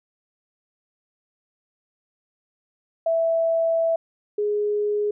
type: tone pair in turn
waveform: sine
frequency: 659.3 / 416.1 Hz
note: E5 / G#4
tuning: 0 / +3 cents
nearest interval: minor sixth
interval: 797 cents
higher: first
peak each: -18 / -20 dBFS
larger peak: first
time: 3.06-3.96 / 4.38-5.11 s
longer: first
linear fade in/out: 5 ms
effects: none